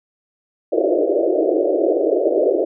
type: band-pass noise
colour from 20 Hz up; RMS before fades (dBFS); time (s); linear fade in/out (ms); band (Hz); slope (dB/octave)
pink; -17; 0.72-2.65; 10; 310 to 660; 96
effects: none